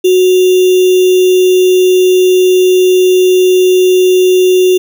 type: tone with sample-and-hold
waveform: sine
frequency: 368.1 Hz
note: F#4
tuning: 9 cents flat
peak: -4 dBFS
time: 0.04-4.78 s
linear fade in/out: 10 ms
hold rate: 3150 Hz
effects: none